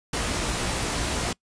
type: noise with comb filter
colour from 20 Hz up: pink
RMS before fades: -27 dBFS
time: 0.13-1.33 s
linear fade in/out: 5 ms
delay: 17 ms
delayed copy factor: +0.5
effects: noise-tail reverb RT60 0.1 s tail -24 dB re dry + resampled to 22050 Hz